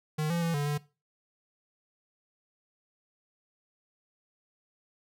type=tone with pitch steps; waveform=square; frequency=153.6 / 170.4 / 167.2 / 144.8 / 146.7 Hz; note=D#3 / F3 / E3 / D3 / D3; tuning=-22 / -42 / +25 / -24 / -2 cents; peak=-28 dBFS; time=0.18-0.78 s; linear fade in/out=10 ms; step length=120 ms; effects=noise-tail reverb RT60 0.3 s tail -20 dB re dry